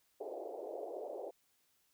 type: band-pass noise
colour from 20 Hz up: pink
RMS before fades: -44 dBFS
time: 0.2-1.31 s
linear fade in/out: 10 ms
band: 370 to 720 Hz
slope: 48 dB/octave
effects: white hiss -75 dBFS RMS until 1.93 s